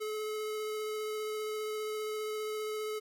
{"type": "tone with vibrato", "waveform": "square", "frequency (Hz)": 429.2, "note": "A4", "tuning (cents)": -43, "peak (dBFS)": -35, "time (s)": [0, 3], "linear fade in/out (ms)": 20, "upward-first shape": "sine", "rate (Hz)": 15, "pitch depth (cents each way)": 9, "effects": ["12-bit"]}